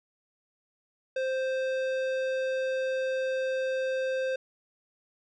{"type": "tone with tanh clipping", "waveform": "sine", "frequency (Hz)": 523.3, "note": "C5", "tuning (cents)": 0, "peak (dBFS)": -29, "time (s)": [1.16, 4.36], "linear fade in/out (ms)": 5, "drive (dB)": 15, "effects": []}